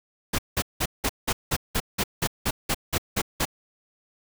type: noise bursts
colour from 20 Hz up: pink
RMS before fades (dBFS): -24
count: 14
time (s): 0.33-3.454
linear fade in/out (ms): 10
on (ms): 56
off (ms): 180
effects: none